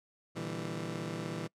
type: chord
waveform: 20% pulse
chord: E half-diminished seventh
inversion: second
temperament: just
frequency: 118.67 / 148.33 / 164.81 / 197.78 Hz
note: Bb2 / D3 / E3 / G3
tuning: +31 / +18 / 0 / +16 cents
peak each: -38 / -40 / -34 / -39 dBFS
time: 0.35-1.48 s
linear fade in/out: 20 ms
effects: noise-tail reverb RT60 0.1 s tail -25 dB re dry + low-pass 9000 Hz 12 dB/octave